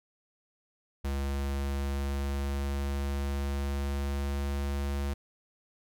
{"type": "tone with pitch glide", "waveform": "square", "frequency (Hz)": [69.3, 70.15], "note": ["C#2", "C#2"], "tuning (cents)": [0, 21], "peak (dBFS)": -30, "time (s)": [1.04, 5.14], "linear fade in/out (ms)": 10, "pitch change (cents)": 21, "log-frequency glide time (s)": [1.21, 4.49], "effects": []}